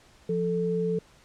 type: tone pair together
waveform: sine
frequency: 174.61 / 440 Hz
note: F3 / A4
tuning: 0 / 0 cents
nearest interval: octave + major third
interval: 1600 cents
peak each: -28 / -26 dBFS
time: 0.29-0.99 s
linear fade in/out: 5 ms
effects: pink hiss -57 dBFS RMS until 1.24 s + low-pass 8000 Hz 12 dB/octave